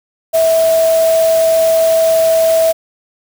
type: tone in noise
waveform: sine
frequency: 652 Hz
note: E5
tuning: 19 cents flat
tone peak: -8 dBFS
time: 0.33-2.73 s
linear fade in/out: 20 ms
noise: white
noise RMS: -24 dBFS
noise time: 0.33-2.73 s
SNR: +13 dB
effects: none